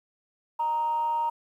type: tone with frequency modulation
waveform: sine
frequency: 932 Hz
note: A#5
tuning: 1 cent flat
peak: -23 dBFS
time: 0.59-1.3 s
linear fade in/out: 10 ms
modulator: 327 Hz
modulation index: 0.2
effects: tanh soft clip ceiling -19 dBFS + 10-bit